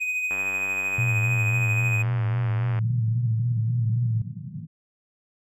triangle tone with tremolo, 2500 Hz, D#7, 8 cents sharp, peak -21 dBFS, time 0-2.03 s, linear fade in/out 20 ms, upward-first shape sine, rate 13 Hz, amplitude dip 35%
click train, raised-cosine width 0.5 ms, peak -21 dBFS, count 238, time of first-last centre 0.31-2.789 s, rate 95.6 Hz
sine tone with vibrato, 115.8 Hz, A#2, 11 cents flat, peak -21 dBFS, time 0.98-4.22 s, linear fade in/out 5 ms, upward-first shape sine, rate 3.7 Hz, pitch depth 77 cents each way
white band-pass noise, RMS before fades -35 dBFS, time 2.75-4.67 s, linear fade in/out 20 ms, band 110 to 180 Hz, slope 48 dB/octave
effects none

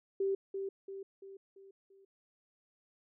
sine tone with echo, 390 Hz, G4, 9 cents flat, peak -29 dBFS, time 0.2-0.35 s, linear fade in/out 5 ms, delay 340 ms, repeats 5, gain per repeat -6 dB, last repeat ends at 2.05 s, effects none

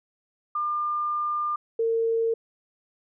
sine tone pair in turn, 1200 / 455.4 Hz, D6 / A#4, +37 / -40 cents, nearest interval octave + perfect fourth, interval 1677 cents, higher first, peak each -24 / -21 dBFS, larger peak second, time 0.55-1.56 / 1.79-2.34 s, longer first, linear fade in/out 5 ms, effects none

